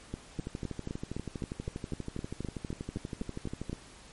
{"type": "two click trains", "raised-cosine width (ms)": 3, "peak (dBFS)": [-23, -22], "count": [42, 15], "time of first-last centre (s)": [[0.39, 3.696], [0.14, 3.73]], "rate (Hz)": [12.4, 3.9], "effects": ["pink hiss -53 dBFS RMS until 4.12 s", "MP3 48 kbps"]}